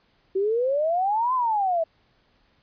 sine exponential two-way sweep, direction up then down, 374.1 to 1046.5 to 638 Hz, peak -20 dBFS, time 0.35-1.84 s, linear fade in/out 10 ms, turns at 1.34 s, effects pink hiss -64 dBFS RMS until 2.62 s + resampled to 11025 Hz

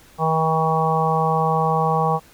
harmonic tone, 160 Hz, D#3, 49 cents sharp, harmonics 1 / 3 / 4 / 5 / 6 / 7, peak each -22 / -24 / -29 / -21 / -27 / -23 dBFS, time 0.18-2.2 s, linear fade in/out 50 ms, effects pink hiss -50 dBFS RMS until 2.33 s

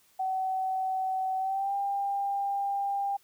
sine tone with pitch glide, 757 to 797.4 Hz, F#5 to G5, +39 to +29 cents, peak -27 dBFS, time 0.19-3.17 s, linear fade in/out 10 ms, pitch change +90 cents, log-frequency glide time 1.38-1.74 s, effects white hiss -64 dBFS RMS until 3.23 s

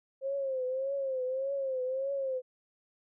sine tone with vibrato, 531 Hz, C5, 25 cents sharp, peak -30 dBFS, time 0.21-2.42 s, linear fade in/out 50 ms, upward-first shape triangle, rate 1.7 Hz, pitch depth 94 cents each way, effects none

